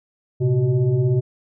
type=tone with frequency modulation; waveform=sine; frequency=130.81 Hz; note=C3; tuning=in tune; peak=-15 dBFS; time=0.4-1.21 s; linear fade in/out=20 ms; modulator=245 Hz; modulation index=0.87; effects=none